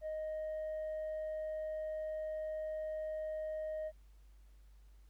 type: tone with tanh clipping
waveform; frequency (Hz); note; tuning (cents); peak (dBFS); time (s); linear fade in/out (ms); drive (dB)
sine; 623; D#5; +2; -38; 0.01-3.92; 50; 1
effects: added 50 Hz sine -57 dBFS peak until 5.09 s + pink hiss -75 dBFS RMS until 5.09 s